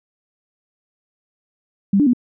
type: tone with pitch steps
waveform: sine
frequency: 197.8 / 291.5 / 245.5 Hz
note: G3 / D4 / B3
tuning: +16 / -13 / -10 cents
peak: -11 dBFS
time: 1.93-2.134 s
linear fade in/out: 5 ms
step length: 68 ms
effects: none